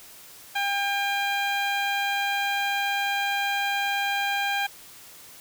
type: tone with notch filter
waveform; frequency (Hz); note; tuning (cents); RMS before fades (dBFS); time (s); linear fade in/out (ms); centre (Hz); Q
15% pulse; 801; G5; +37; -26; 0.55-4.67; 10; 9200; 0.66
effects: white hiss -47 dBFS RMS until 5.4 s